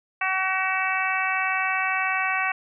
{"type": "harmonic tone", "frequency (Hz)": 378.2, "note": "F#4", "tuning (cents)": 38, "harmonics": [2, 3, 4, 5, 6, 7], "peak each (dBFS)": [-29, -29, -29, -29, -29, -29], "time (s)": [0.21, 2.52], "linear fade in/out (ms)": 5, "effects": []}